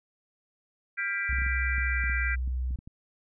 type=chord; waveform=sine; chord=G dominant seventh; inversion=third; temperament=equal with one note detuned; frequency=1396.9 / 1595.4 / 1975.5 / 2349 Hz; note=F6 / G6 / B6 / D7; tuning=0 / +30 / 0 / 0 cents; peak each=-37 / -32 / -32 / -34 dBFS; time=0.97-2.36 s; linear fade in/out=20 ms
type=tone with pitch glide; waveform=sine; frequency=65.41 to 63.04 Hz; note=C2 to B1; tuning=0 to +36 cents; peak=-27 dBFS; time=1.29-2.76 s; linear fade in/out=5 ms; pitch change=-64 cents; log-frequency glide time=1.73-2.12 s
type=clicks; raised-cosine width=5 ms; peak=-31 dBFS; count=11; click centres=1.328 / 1.386 / 1.419 / 1.464 / 1.782 / 2.039 / 2.097 / 2.477 / 2.708 / 2.789 / 2.875 s
effects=none